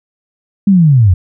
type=linear sweep; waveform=sine; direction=down; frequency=206.1 to 82.7 Hz; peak=-4 dBFS; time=0.67-1.14 s; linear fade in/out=5 ms; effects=none